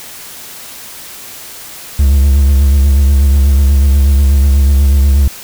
triangle tone with vibrato, 69.3 Hz, C#2, in tune, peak -3 dBFS, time 1.99-5.28 s, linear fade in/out 5 ms, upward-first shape triangle, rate 8.2 Hz, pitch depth 77 cents each way, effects white hiss -30 dBFS RMS until 5.43 s

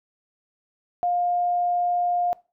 sine tone, 707 Hz, F5, 21 cents sharp, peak -20 dBFS, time 1.03-2.33 s, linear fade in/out 0 ms, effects noise-tail reverb RT60 0.3 s tail -21 dB re dry

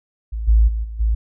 sine tone with level steps, 55 Hz, A1, in tune, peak -22 / -9 / -19 / -27 / -14 dBFS, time 0.32-1.15 s, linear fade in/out 10 ms, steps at 0.47 / 0.67 / 0.83 / 0.99 s, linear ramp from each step 20 ms, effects none

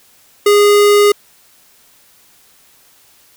square tone, 411.4 Hz, G#4, 16 cents flat, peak -7 dBFS, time 0.46-1.12 s, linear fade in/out 5 ms, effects white hiss -49 dBFS RMS until 3.36 s

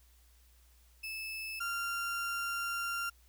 35% pulse tone pair in turn, 2617 / 1386.3 Hz, E7 / F6, -13 / -13 cents, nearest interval major seventh, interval 1100 cents, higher first, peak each -37 / -32 dBFS, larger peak second, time 1.03-1.6 / 1.6-3.1 s, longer second, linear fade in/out 10 ms, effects added 60 Hz sine -61 dBFS peak until 3.28 s + white hiss -68 dBFS RMS until 3.28 s

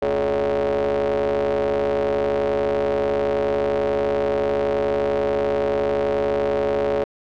40% pulse ring-modulated tone, 69.3 Hz, C#2, in tune, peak -15 dBFS, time 0.02-7.04 s, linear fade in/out 5 ms, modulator 494 Hz, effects low-pass 3000 Hz 12 dB/octave

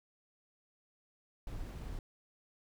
brown noise, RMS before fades -42 dBFS, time 1.47-1.99 s, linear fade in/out 2 ms, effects none

